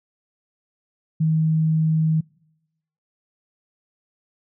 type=tone; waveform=sine; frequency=158.5 Hz; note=D#3; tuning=32 cents sharp; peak=-16 dBFS; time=1.2-2.21 s; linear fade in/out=10 ms; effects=noise-tail reverb RT60 0.9 s tail -26 dB re dry